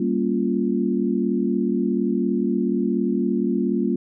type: chord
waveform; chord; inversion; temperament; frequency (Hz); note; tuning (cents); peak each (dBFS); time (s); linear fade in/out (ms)
sine; G half-diminished seventh; none; equal; 196 / 233.1 / 277.2 / 349.2; G3 / Bb3 / Db4 / F4; 0 / 0 / 0 / 0; -24 / -23 / -26 / -25; 0-3.96; 5
effects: none